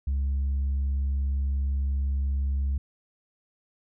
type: tone with tanh clipping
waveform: sine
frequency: 68.6 Hz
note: C#2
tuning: 17 cents flat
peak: -24 dBFS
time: 0.07-2.78 s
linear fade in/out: 5 ms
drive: 1 dB
effects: none